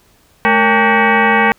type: tone with frequency modulation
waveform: sine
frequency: 554.4 Hz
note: C#5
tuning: in tune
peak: -8 dBFS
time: 0.45-1.52 s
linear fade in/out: 0 ms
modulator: 339 Hz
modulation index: 5.2
effects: pink hiss -52 dBFS RMS until 1.58 s